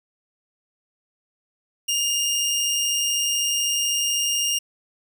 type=tone; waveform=20% pulse; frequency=2824 Hz; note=F7; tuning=19 cents sharp; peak=-16 dBFS; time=1.88-4.59 s; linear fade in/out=10 ms; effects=none